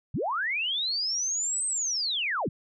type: linear two-way sweep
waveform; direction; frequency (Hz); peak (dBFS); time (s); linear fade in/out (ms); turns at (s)
sine; up then down; 77.78 to 8372 to 77.78; -26; 0.14-2.49; 5; 1.66
effects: none